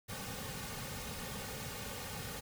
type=noise with comb filter; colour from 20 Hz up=pink; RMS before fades=-43 dBFS; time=0.08-2.41 s; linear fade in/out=20 ms; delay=3 ms; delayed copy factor=-0.7; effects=none